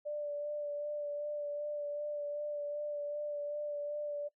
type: tone with vibrato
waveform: sine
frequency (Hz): 587.3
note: D5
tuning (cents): 0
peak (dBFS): -35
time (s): 0.05-4.29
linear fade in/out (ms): 20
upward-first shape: sine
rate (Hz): 2.6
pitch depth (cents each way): 19
effects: noise-tail reverb RT60 0.1 s tail -20 dB re dry